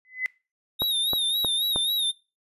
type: tone with exponential growth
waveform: sine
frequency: 2023 Hz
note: B6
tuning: 41 cents sharp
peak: -20 dBFS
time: 0.05-0.26 s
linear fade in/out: 0 ms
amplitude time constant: 44 ms
type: tone with vibrato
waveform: square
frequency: 3729 Hz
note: A#7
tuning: in tune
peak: -23 dBFS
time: 0.79-2.12 s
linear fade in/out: 20 ms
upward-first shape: sine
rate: 3.7 Hz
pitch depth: 78 cents each way
type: click train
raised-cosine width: 1 ms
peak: -15 dBFS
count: 4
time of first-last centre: 0.82-1.76 s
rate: 3.19 Hz
effects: noise-tail reverb RT60 0.3 s tail -22 dB re dry + resampled to 32000 Hz